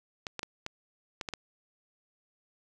clicks, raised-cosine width 0.2 ms, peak -18 dBFS, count 7, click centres 0.268 / 0.393 / 0.431 / 0.664 / 1.212 / 1.288 / 1.337 s, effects none

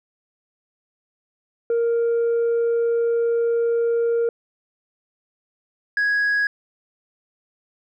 sine tone pair in turn, 466.2 / 1661.3 Hz, A#4 / G#6, 0 / 0 cents, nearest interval octave + minor seventh, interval 2200 cents, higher second, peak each -15 dBFS, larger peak neither, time 1.7-4.29 / 5.97-6.47 s, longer first, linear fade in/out 2 ms, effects tanh soft clip ceiling -16 dBFS

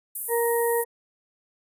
white high-pass noise, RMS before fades -29 dBFS, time 0.15-0.84 s, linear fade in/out 5 ms, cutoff 9300 Hz, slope 48 dB/octave
harmonic tone, 468.3 Hz, A#4, 8 cents sharp, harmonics 1 / 2 / 4, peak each -22 / -28 / -34 dBFS, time 0.28-0.85 s, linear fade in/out 50 ms
effects resampled to 32000 Hz

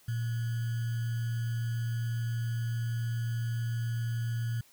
sine tone with sample-and-hold, 116.1 Hz, A#2, 7 cents flat, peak -29 dBFS, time 0.08-4.61 s, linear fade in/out 5 ms, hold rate 1575 Hz, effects white hiss -61 dBFS RMS until 4.72 s

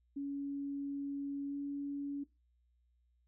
sine tone with pitch glide, 280.8 to 283.1 Hz, C#4 to C#4, +22 to +37 cents, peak -36 dBFS, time 0.16-2.24 s, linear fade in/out 10 ms, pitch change +15 cents, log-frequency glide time 1.48-1.55 s, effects noise-tail reverb RT60 0.2 s tail -17 dB re dry + added 60 Hz sine -70 dBFS peak until 3.27 s

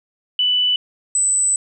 sine tone pair in turn, 2981 / 8004 Hz, F#7 / B8, +12 / +22 cents, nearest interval octave + perfect fourth, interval 1710 cents, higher second, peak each -14 dBFS, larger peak neither, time 0.39-0.76 / 1.15-1.56 s, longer second, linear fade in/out 2 ms, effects none

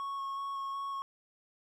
triangle tone with vibrato, 1100 Hz, C#6, 14 cents flat, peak -33 dBFS, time 0-1.02 s, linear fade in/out 0 ms, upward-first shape square, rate 2.7 Hz, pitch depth 9 cents each way, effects none

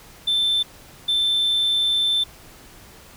sine tone pair in turn, 3545 / 3545 Hz, A7 / A7, +12 / +12 cents, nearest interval unison, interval 0 cents, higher neither, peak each -15 dBFS, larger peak neither, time 0.27-0.63 / 1.08-2.24 s, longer second, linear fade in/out 10 ms, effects tanh soft clip ceiling -16 dBFS + pink hiss -46 dBFS RMS until 3.16 s

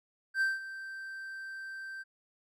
triangle tone with ADSR envelope, 1563 Hz, G6, 6 cents flat, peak -23 dBFS, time 0.34-2.04 s, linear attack 72 ms, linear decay 180 ms, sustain -15 dB, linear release 27 ms, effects none

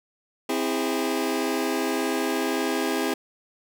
sawtooth chord, C augmented, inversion none, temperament just, 261.6 / 327 / 408.8 Hz, C4 / E4 / G#4, 0 / -14 / -27 cents, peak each -24 dBFS, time 0.49-3.14 s, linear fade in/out 5 ms, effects none

